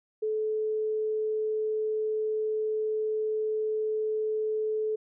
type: tone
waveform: sine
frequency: 432.6 Hz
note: A4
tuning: 29 cents flat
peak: -26 dBFS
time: 0.22-4.96 s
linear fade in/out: 10 ms
effects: none